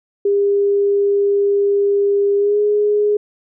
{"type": "tone with pitch glide", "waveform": "sine", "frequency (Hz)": [402.6, 416.1], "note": ["G4", "G#4"], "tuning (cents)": [46, 3], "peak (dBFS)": -12, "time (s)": [0.25, 3.17], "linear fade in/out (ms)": 5, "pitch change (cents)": 57, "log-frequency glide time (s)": [2.37, 2.59], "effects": []}